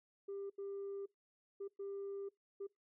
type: tone bursts at uneven times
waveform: sine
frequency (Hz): 396.8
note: G4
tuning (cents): +21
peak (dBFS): -40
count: 5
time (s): 0.28-0.5 / 0.58-1.06 / 1.6-1.68 / 1.79-2.29 / 2.6-2.67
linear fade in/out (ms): 10
effects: noise-tail reverb RT60 0.2 s tail -24 dB re dry + tanh soft clip ceiling -39 dBFS